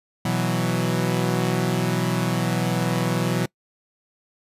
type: chord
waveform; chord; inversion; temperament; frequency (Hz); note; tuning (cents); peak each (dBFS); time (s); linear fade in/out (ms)
sawtooth; B suspended fourth; none; equal; 123.47 / 164.81 / 185; B2 / E3 / F#3; 0 / 0 / 0; -21; 0.25-3.46; 5
effects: noise-tail reverb RT60 0.1 s tail -25 dB re dry + resampled to 32000 Hz